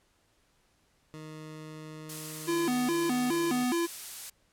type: tone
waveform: 20% pulse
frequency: 155.56 Hz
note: D#3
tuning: in tune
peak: -37 dBFS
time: 1.14-3.64 s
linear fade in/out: 0 ms
type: noise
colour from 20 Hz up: blue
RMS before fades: -38 dBFS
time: 2.09-4.3 s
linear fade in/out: 5 ms
type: tone with vibrato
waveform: square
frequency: 290.6 Hz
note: D4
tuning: 18 cents flat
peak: -27 dBFS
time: 2.47-3.87 s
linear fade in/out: 20 ms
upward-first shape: square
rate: 2.4 Hz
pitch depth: 270 cents each way
effects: pink hiss -69 dBFS RMS until 4.52 s + low-pass 11000 Hz 12 dB/octave